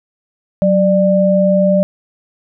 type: tone pair together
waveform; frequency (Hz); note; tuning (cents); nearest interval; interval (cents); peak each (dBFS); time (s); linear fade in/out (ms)
sine; 187.31 / 594; F#3 / D5; +22 / +20; octave + minor sixth; 1998; -12 / -11; 0.62-1.83; 0
effects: none